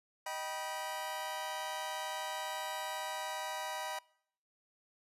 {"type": "chord", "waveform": "sawtooth", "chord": "Eb augmented", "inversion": "none", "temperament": "just", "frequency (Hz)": [622.3, 777.8, 972.3], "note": ["Eb5", "G5", "B5"], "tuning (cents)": [0, -14, -27], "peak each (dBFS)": [-40, -39, -37], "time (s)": [0.26, 3.99], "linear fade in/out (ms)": 5, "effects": ["noise-tail reverb RT60 0.7 s tail -25 dB re dry", "resampled to 32000 Hz"]}